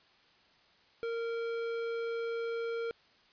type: tone with tanh clipping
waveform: sine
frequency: 462.2 Hz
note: A#4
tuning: 15 cents flat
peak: -35 dBFS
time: 1.03-2.91 s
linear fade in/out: 0 ms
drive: 15 dB
effects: white hiss -64 dBFS RMS until 3.32 s + resampled to 11025 Hz